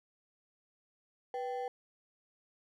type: ring-modulated tone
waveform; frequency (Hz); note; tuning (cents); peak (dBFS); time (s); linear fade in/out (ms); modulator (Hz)
triangle; 635; D#5; +35; -30; 1.34-1.68; 2; 144
effects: none